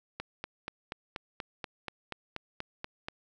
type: click train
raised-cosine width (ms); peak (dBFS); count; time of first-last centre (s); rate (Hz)
0.3; -20; 13; 0.2-3.085; 4.16
effects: none